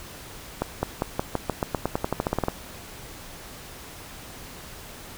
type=accelerating click train; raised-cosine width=1 ms; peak=-9 dBFS; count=18; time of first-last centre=0.62-2.484 s; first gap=210 ms; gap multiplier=0.91; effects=pink hiss -42 dBFS RMS until 5.17 s